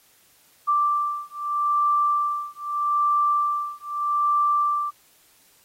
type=beating tone pair; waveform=sine; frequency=1174.7 / 1175.5 Hz; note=D6 / D6; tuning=0 / +1 cents; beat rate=0.8 Hz; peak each=-23 dBFS; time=0.67-4.91 s; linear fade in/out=20 ms; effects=white hiss -58 dBFS RMS until 5.64 s + AAC 48 kbps